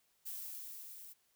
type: noise with level ramp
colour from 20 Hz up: violet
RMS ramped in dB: -43 to -53 dBFS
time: 0.25-1.14 s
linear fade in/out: 20 ms
effects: white hiss -75 dBFS RMS until 1.35 s